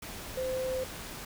sine tone in noise, 517 Hz, C5, 21 cents flat, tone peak -30 dBFS, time 0.37-0.84 s, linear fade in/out 5 ms, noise pink, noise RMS -42 dBFS, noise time 0.02-1.25 s, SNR +9 dB, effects none

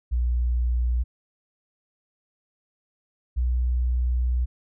sine tone pair in turn, 60.4 / 61.53 Hz, B1 / B1, -38 / -6 cents, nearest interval unison, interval 32 cents, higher second, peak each -20 dBFS, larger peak neither, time 0.11-1.04 / 3.36-4.46 s, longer second, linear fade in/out 20 ms, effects none

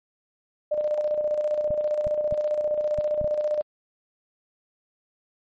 sine tone with tremolo, 601 Hz, D5, 40 cents sharp, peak -20 dBFS, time 0.71-3.62 s, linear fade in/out 10 ms, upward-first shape square, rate 15 Hz, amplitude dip 45%
clicks, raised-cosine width 5 ms, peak -22 dBFS, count 6, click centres 1.706 / 2.069 / 2.325 / 2.987 / 3.214 / 3.244 s
effects MP3 32 kbps

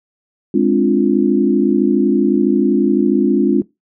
sine chord, D half-diminished seventh, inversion second, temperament equal, 207.7 / 261.6 / 293.7 / 349.2 Hz, Ab3 / C4 / D4 / F4, 0 / 0 / 0 / 0 cents, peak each -16 dBFS, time 0.54-3.62 s, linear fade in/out 5 ms, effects noise-tail reverb RT60 0.2 s tail -21 dB re dry

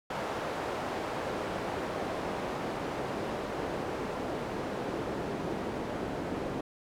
pink noise with band-pass filter sweep, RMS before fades -35 dBFS, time 0.1-6.61 s, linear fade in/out 5 ms, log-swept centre 670 to 360 Hz, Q 0.8, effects none

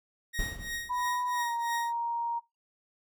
sawtooth tone with tremolo, 1876 Hz, A#6, 11 cents sharp, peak -29 dBFS, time 0.33-1.93 s, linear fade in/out 20 ms, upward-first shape triangle, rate 3 Hz, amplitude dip 95%
brown noise with exponential decay, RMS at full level -32 dBFS, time 0.39-1.22 s, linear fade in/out 2 ms, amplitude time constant 180 ms
sine tone with pitch glide, 990 to 936.6 Hz, B5 to A#5, +4 to +8 cents, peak -29 dBFS, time 0.89-2.4 s, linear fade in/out 20 ms, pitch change -96 cents, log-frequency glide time 1.34-1.52 s
effects noise-tail reverb RT60 0.2 s tail -21 dB re dry

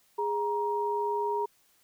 sine tone pair together, 413.5 / 942.3 Hz, G#4 / A#5, -8 / +18 cents, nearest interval octave + major second, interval 1426 cents, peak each -30 / -29 dBFS, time 0.18-1.46 s, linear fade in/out 10 ms, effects white hiss -66 dBFS RMS until 1.83 s

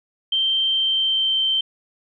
sine tone with pitch glide, 3136 to 3116 Hz, G7 to G7, 0 to -11 cents, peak -17 dBFS, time 0.32-1.61 s, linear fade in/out 5 ms, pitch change -11 cents, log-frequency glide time 0.68-1.41 s, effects none

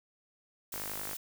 blue noise, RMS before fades -40 dBFS, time 0.72-1.17 s, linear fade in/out 5 ms
click train, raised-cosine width 0.5 ms, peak -26 dBFS, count 21, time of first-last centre 0.74-1.132 s, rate 51 Hz
effects none

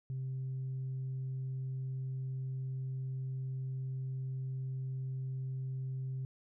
sine tone, 131.3 Hz, C3, 6 cents sharp, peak -34 dBFS, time 0.1-6.25 s, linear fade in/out 0 ms, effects tanh soft clip ceiling -33 dBFS

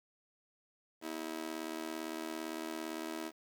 sawtooth tone with amplitude modulation, 322.6 Hz, E4, 37 cents flat, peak -31 dBFS, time 1.01-3.32 s, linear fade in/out 50 ms, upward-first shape sine, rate 77.7 Hz, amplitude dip 95%, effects 10-bit

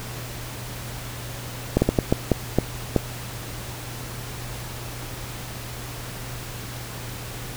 slowing click train, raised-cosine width 2 ms, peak -3 dBFS, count 8, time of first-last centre 1.77-2.963 s, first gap 50 ms, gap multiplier 1.4, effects added 120 Hz sine -36 dBFS peak until 7.56 s + pink hiss -36 dBFS RMS until 7.56 s

